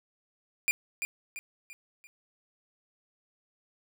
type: tone with echo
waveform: 45% pulse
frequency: 2400 Hz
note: D7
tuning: 37 cents sharp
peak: -23 dBFS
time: 0.68-0.71 s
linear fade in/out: 0 ms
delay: 340 ms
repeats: 4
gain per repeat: -7 dB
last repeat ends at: 2.07 s
effects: none